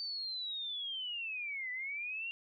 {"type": "linear two-way sweep", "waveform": "sine", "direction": "down then up", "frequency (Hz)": [4600, 1973, 2791], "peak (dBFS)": -37, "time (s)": [0, 2.31], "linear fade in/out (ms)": 0, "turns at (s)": 1.71, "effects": []}